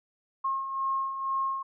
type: beating tone pair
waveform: sine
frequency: 1075 / 1077.1 Hz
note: C6 / C6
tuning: +47 / +50 cents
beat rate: 2.1 Hz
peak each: -36 / -28 dBFS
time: 0.44-1.63 s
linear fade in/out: 10 ms
effects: none